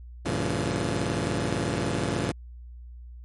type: chord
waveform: 15% pulse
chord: G diminished seventh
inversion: none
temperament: just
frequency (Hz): 98 / 117.6 / 141.12 / 169.34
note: G2 / Bb2 / Db3 / Fb3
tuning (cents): 0 / +16 / +31 / +47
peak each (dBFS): -25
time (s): 0.25-2.32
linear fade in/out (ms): 10
effects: added 60 Hz sine -40 dBFS peak until 3.24 s + MP3 48 kbps